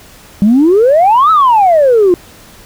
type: exponential two-way sweep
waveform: sine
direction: up then down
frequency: 193.9 to 1324 to 341.7 Hz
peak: -3 dBFS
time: 0.42-2.14 s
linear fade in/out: 0 ms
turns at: 1.31 s
effects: tanh soft clip ceiling -1 dBFS + pink hiss -38 dBFS RMS until 2.65 s